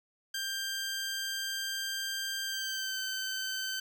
15% pulse tone with pitch glide, 1584 to 1539.8 Hz, G6 to G6, +18 to -31 cents, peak -27 dBFS, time 0.34-3.8 s, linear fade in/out 5 ms, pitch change -49 cents, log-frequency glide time 2.45-2.99 s, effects none

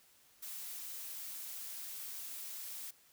blue noise, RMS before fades -45 dBFS, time 0.42-2.91 s, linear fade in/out 10 ms, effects white hiss -66 dBFS RMS until 3.12 s

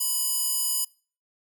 square tone with high-pass filter, 992 Hz, B5, 7 cents sharp, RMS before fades -26 dBFS, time 0-0.85 s, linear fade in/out 10 ms, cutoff 8700 Hz, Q 0.85, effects noise-tail reverb RT60 0.4 s tail -25 dB re dry

